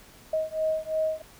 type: beating tone pair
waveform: sine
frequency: 629 / 631.9 Hz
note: D#5 / D#5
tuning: +19 / +27 cents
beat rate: 2.9 Hz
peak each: -28 dBFS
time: 0.33-1.22 s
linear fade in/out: 5 ms
effects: pink hiss -52 dBFS RMS until 1.39 s